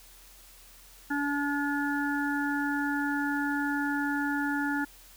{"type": "harmonic tone", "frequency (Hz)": 286.8, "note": "D4", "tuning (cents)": -41, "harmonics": [1, 3, 5, 6], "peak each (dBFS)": [-29, -35, -33, -35], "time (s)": [1.1, 4.85], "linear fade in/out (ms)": 10, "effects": ["added 41 Hz sine -56 dBFS peak until 5.16 s", "white hiss -54 dBFS RMS until 5.16 s"]}